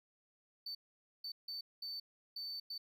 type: tone bursts at uneven times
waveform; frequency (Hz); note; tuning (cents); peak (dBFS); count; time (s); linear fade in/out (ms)
triangle; 4538; C#8; +40; -40; 6; 0.66-0.75 / 1.24-1.32 / 1.48-1.61 / 1.82-2 / 2.36-2.6 / 2.7-2.78; 5
effects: none